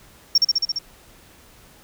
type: tone with echo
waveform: sine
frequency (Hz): 5510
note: F8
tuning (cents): -24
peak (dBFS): -9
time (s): 0.35-0.38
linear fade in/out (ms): 5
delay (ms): 68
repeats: 6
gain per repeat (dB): -2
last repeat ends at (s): 0.788
effects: tanh soft clip ceiling -9 dBFS + pink hiss -50 dBFS RMS until 1.83 s